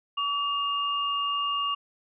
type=tone pair together; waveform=sine; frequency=1142 / 2822 Hz; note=D6 / F7; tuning=-49 / +17 cents; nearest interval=octave + major third; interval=1566 cents; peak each=-27 / -29 dBFS; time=0.17-1.75 s; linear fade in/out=10 ms; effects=none